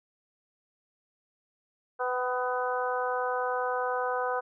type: harmonic tone with a mistuned harmonic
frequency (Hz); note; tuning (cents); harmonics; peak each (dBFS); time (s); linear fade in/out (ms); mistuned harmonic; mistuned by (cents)
250; B3; +21; 2 / 3 / 4 / 5 / 6; -31 / -33 / -34 / -35 / -36; 1.99-4.41; 20; 3; +17
effects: none